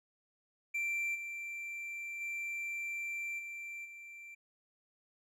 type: tone with level steps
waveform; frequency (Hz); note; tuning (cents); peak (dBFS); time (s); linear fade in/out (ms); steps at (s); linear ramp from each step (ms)
triangle; 2352; D7; +2; -31 / -38 / -35 / -40 / -46; 0.74-4.35; 10; 1.14 / 2.2 / 3.38 / 3.84; 20
effects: none